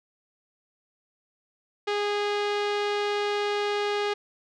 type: tone with low-pass filter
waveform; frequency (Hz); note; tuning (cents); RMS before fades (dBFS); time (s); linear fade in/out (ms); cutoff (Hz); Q
sawtooth; 411.8; G#4; -15; -27; 1.87-4.14; 10; 3800; 1.3
effects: none